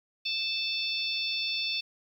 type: harmonic tone with a mistuned harmonic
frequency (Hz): 888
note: A5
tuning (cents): +16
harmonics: 3 / 4 / 5 / 6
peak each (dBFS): -33 / -33 / -34 / -38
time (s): 0.25-1.81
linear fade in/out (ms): 10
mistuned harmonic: 3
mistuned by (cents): -20
effects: 10-bit